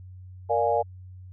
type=chord; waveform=sine; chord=Bb dominant seventh; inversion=none; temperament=equal; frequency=466.2 / 587.3 / 698.5 / 830.6 Hz; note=Bb4 / D5 / F5 / Ab5; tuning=0 / 0 / 0 / 0 cents; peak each=-26 dBFS; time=0.49-0.83 s; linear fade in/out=20 ms; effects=added 92 Hz sine -41 dBFS peak until 1.32 s